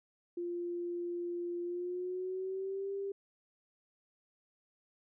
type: tone with pitch glide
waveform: sine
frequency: 348.2 to 395.4 Hz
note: F4 to G4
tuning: -5 to +15 cents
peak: -35 dBFS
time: 0.37-3.12 s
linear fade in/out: 5 ms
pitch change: +220 cents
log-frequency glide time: 1.63-2.92 s
effects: none